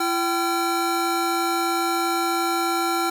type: tone cluster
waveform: square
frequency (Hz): 339 / 772 / 1366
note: E4 / G5 / F6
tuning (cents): +49 / -27 / -39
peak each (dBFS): -26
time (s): 0-3.1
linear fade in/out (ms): 5
effects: none